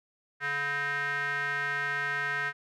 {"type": "tone with band-pass filter", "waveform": "square", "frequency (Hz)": 142.6, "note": "C#3", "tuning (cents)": 49, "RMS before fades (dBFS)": -31, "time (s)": [0.4, 2.53], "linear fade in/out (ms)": 50, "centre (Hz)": 1700, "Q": 7.5, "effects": []}